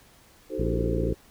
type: chord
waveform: sine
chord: D# diminished seventh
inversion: none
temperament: equal with one note detuned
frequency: 311.1 / 377.1 / 440 / 523.3 Hz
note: D#4 / F#4 / A4 / C5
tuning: 0 / +33 / 0 / 0 cents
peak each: -34 dBFS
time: 0.49-1.15 s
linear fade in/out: 50 ms
type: harmonic tone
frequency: 57 Hz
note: A#1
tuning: 38 cents flat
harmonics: 1 / 2 / 3 / 4 / 5 / 6 / 7 / 8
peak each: -28 / -31 / -32 / -37 / -37 / -36 / -35 / -38 dBFS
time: 0.58-1.14 s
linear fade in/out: 10 ms
effects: pink hiss -56 dBFS RMS until 1.3 s